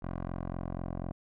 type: tone with low-pass filter sweep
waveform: 10% pulse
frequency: 44.07 Hz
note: F1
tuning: 16 cents sharp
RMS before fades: -37 dBFS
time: 0.02-1.12 s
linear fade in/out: 10 ms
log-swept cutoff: 1200 to 790 Hz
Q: 1.2
effects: none